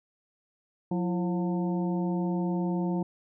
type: harmonic tone with a mistuned harmonic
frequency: 179.3 Hz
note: F3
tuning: 46 cents sharp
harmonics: 1 / 2 / 3 / 4 / 5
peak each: -27 / -32 / -41 / -41 / -40 dBFS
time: 0.91-3.03 s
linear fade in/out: 5 ms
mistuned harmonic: 2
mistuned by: -94 cents
effects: none